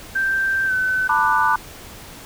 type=tone with pitch glide; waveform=sine; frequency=1568 to 1517.2 Hz; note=G6 to F#6; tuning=0 to +43 cents; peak=-17 dBFS; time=0.15-1.08 s; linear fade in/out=10 ms; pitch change=-57 cents; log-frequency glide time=0.66-0.72 s
type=chord; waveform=sine; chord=B minor seventh; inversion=third; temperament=just; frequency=889 / 987.8 / 1185.3 / 1481.6 Hz; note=A5 / B5 / D6 / F#6; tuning=+18 / 0 / +16 / +2 cents; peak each=-20 dBFS; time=1.09-1.56 s; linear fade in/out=5 ms
effects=pink hiss -39 dBFS RMS until 2.25 s